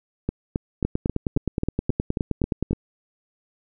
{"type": "two click trains", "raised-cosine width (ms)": 3, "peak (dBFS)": [-9, -10], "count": [19, 10], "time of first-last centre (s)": [[0.85, 2.731], [0.29, 2.709]], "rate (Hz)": [9.57, 3.72], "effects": []}